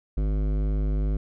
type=tone with hard clipping; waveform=sine; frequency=51.2 Hz; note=G#1; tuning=24 cents flat; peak=-24 dBFS; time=0.17-1.17 s; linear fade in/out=5 ms; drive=15 dB; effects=none